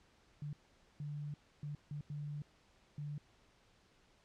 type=tone bursts at uneven times; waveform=sine; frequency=146.83 Hz; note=D3; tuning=in tune; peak=-40 dBFS; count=6; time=0.42-0.53 / 1-1.34 / 1.63-1.75 / 1.91-2.01 / 2.1-2.42 / 2.98-3.18 s; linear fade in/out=2 ms; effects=pink hiss -69 dBFS RMS until 4.24 s + low-pass 6000 Hz 12 dB/octave